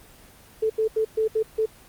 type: tone bursts at uneven times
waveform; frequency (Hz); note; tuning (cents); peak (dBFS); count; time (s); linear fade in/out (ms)
sine; 439.1; A4; -4; -19; 6; 0.62-0.7 / 0.78-0.88 / 0.96-1.05 / 1.17-1.28 / 1.35-1.43 / 1.58-1.66; 10
effects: pink hiss -50 dBFS RMS until 1.88 s + Opus 24 kbps